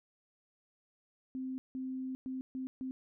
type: tone bursts at uneven times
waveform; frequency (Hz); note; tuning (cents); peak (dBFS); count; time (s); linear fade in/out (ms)
sine; 260.2; C4; -9; -36; 5; 1.35-1.58 / 1.75-2.15 / 2.26-2.41 / 2.55-2.67 / 2.81-2.91; 0
effects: none